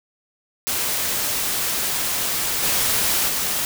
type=noise with level steps; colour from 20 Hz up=white; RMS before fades=-23 / -20 / -23 dBFS; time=0.67-3.65 s; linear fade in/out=0 ms; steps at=2.63 / 3.28 s; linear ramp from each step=5 ms; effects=none